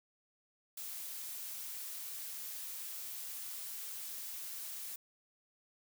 blue noise, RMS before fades -44 dBFS, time 0.77-4.96 s, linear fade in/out 5 ms, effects none

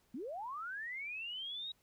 sine linear sweep, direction up, 211.8 to 3840 Hz, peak -40 dBFS, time 0.14-1.72 s, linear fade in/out 5 ms, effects pink hiss -73 dBFS RMS until 1.82 s

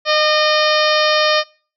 harmonic tone with a mistuned harmonic, 612 Hz, D#5, 29 cents flat, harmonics 1 / 2 / 3 / 4 / 5 / 6 / 7 / 8 / 9, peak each -16 / -19 / -21 / -22 / -23 / -24 / -24 / -25 / -26 dBFS, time 0.05-1.44 s, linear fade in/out 50 ms, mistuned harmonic 2, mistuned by -17 cents, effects noise-tail reverb RT60 0.4 s tail -23 dB re dry

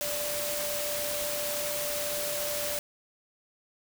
sine tone in noise, 587.3 Hz, D5, in tune, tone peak -34 dBFS, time 0.01-2.79 s, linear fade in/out 0 ms, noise white, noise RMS -33 dBFS, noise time 0.01-2.79 s, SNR -4 dB, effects none

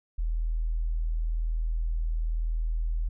sine tone, 40.49 Hz, E1, 30 cents flat, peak -25 dBFS, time 0.18-3.09 s, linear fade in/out 10 ms, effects none

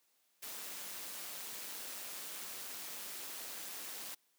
white noise with amplitude modulation, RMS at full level -43 dBFS, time 0.42-4.15 s, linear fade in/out 10 ms, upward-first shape sine, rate 197 Hz, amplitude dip 50%, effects white hiss -75 dBFS RMS until 4.38 s + high-pass 200 Hz 12 dB/octave

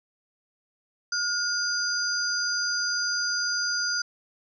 sine tone cluster, 1430 / 4848 / 6120 Hz, F6 / D#8 / G8, +41 / -46 / -42 cents, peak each -28 / -28 / -32 dBFS, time 1.12-4.02 s, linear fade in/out 5 ms, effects none

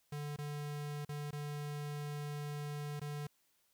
square tone with dropouts, 146.83 Hz, D3, in tune, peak -40 dBFS, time 0.12-3.27 s, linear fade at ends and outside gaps 5 ms, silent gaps 0.363-0.385 / 1.05-1.09 / 1.309-1.328 / 2.997-3.014 s, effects white hiss -75 dBFS RMS until 3.73 s

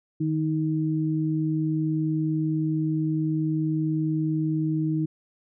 sine tone pair together, 155 / 314.5 Hz, D#3 / D#4, -6 / +19 cents, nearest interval octave, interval 1225 cents, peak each -25 dBFS, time 0.2-5.06 s, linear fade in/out 10 ms, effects none

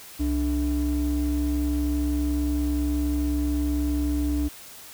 triangle ring-modulated tone, 179.3 Hz, F3, 46 cents sharp, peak -16 dBFS, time 0.19-4.49 s, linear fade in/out 20 ms, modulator 114 Hz, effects tanh soft clip ceiling -14 dBFS + white hiss -44 dBFS RMS until 4.93 s

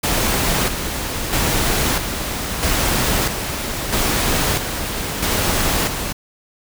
pink noise with tremolo, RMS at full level -18 dBFS, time 0.03-6.13 s, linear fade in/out 10 ms, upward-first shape square, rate 0.77 Hz, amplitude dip 50%, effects none

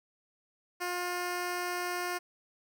10% pulse tone, 355.7 Hz, F4, 32 cents sharp, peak -24 dBFS, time 0.8-2.19 s, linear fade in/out 20 ms, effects none

